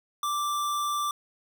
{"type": "tone", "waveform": "square", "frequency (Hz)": 1174.7, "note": "D6", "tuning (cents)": 0, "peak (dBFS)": -27, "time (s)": [0.23, 1.11], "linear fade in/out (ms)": 2, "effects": []}